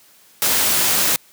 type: noise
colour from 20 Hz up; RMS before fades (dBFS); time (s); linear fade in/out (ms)
white; -17; 0.42-1.16; 0
effects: white hiss -51 dBFS RMS until 1.32 s + high-pass 100 Hz 12 dB/octave